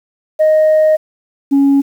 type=tone pair in turn; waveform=sine; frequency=622.3 / 277.8 Hz; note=D#5 / C#4; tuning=0 / +4 cents; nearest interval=octave + major second; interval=1396 cents; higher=first; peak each=-5 dBFS; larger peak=neither; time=0.39-0.97 / 1.51-1.82 s; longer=first; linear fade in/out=20 ms; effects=tanh soft clip ceiling -5 dBFS + 7-bit